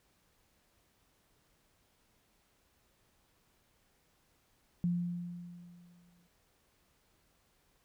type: tone with exponential decay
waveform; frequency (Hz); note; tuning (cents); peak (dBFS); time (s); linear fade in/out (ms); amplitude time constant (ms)
sine; 174.61; F3; 0; -27; 4.84-6.27; 0; 310
effects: pink hiss -72 dBFS RMS until 7.84 s